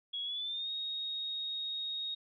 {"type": "tone with pitch glide", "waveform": "sine", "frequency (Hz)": [3337, 3746], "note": ["G#7", "A#7"], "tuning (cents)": [8, 8], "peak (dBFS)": -35, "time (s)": [0.13, 2.15], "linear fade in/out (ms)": 10, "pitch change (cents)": 200, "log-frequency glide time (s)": [0.24, 0.7], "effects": []}